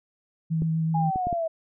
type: tone with vibrato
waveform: sine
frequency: 161.2 Hz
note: E3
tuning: 38 cents flat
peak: -22 dBFS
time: 0.5-1.11 s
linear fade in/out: 20 ms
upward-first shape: sine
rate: 8 Hz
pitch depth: 12 cents each way
type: clicks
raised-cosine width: 3 ms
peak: -19 dBFS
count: 4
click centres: 0.621 / 1.159 / 1.27 / 1.328 s
type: linear sweep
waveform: sine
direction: down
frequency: 830.6 to 640 Hz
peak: -24 dBFS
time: 0.94-1.48 s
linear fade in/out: 10 ms
effects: none